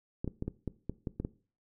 clicks, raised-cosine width 3 ms, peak -21 dBFS, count 9, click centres 0.245 / 0.277 / 0.424 / 0.48 / 0.677 / 0.896 / 1.072 / 1.2 / 1.249 s, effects noise-tail reverb RT60 0.4 s tail -19 dB re dry

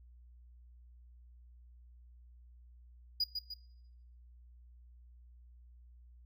triangle tone with echo, 4905 Hz, D#8, 26 cents flat, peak -28 dBFS, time 3.2-3.24 s, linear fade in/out 5 ms, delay 150 ms, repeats 2, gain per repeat -6 dB, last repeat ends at 3.54 s, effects noise-tail reverb RT60 0.8 s tail -20 dB re dry + added 60 Hz sine -55 dBFS peak until 6.25 s

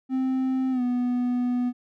triangle tone with pitch glide, 261 to 246.4 Hz, C4 to B3, -4 to -4 cents, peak -20 dBFS, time 0.09-1.73 s, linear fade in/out 50 ms, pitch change -100 cents, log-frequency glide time 0.71-0.82 s, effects none

